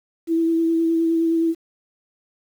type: tone with vibrato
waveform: sine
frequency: 329.6 Hz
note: E4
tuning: in tune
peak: -16 dBFS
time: 0.27-1.55 s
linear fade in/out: 50 ms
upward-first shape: sine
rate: 9.6 Hz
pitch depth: 16 cents each way
effects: 8-bit